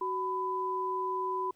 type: tone pair together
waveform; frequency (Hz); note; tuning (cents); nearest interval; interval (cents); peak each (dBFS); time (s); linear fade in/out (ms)
sine; 374.4 / 999.5; F#4 / B5; +20 / +20; octave + perfect fourth; 1700; -35 / -31; 0.01-1.51; 5
effects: pink hiss -70 dBFS RMS until 1.55 s